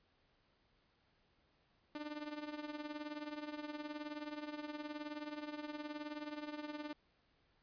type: tone with tremolo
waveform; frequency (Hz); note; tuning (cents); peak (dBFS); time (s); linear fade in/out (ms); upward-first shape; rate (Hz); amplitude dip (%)
sawtooth; 298.6; D4; +29; -36; 1.95-6.93; 2; triangle; 19; 80
effects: pink hiss -75 dBFS RMS until 7.62 s + resampled to 11025 Hz